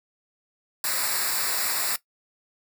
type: noise with comb filter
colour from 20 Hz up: white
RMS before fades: -26 dBFS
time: 0.84-1.96 s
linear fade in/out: 2 ms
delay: 0.32 ms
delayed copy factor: -0.8
effects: noise-tail reverb RT60 0.1 s tail -17 dB re dry